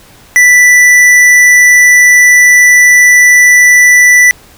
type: tone with tanh clipping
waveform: sine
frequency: 1975.5 Hz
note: B6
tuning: in tune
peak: -3 dBFS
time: 0.36-4.31 s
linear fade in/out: 0 ms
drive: 14 dB
effects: pink hiss -39 dBFS RMS until 4.57 s